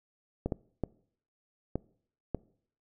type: clicks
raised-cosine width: 2 ms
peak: -17 dBFS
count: 5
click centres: 0.46 / 0.522 / 0.837 / 1.756 / 2.347 s
effects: noise-tail reverb RT60 0.6 s tail -23 dB re dry